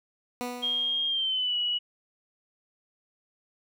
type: tone with exponential decay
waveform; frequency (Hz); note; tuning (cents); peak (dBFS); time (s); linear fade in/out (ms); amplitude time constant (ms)
15% pulse; 245.8; B3; -8; -23; 0.41-1.33; 0; 200
type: tone with pitch glide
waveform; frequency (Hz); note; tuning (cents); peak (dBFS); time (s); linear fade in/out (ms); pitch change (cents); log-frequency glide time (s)
sine; 3231 to 2929; G#7 to F#7; -48 to -18; -25; 0.62-1.79; 20; -170; 1.07-1.56
effects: none